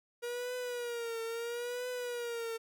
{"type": "tone with vibrato", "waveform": "45% pulse", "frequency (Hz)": 476.4, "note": "A#4", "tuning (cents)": 38, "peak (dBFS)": -36, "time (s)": [0.22, 2.58], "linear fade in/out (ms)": 20, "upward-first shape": "triangle", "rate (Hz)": 0.75, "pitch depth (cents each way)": 89, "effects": []}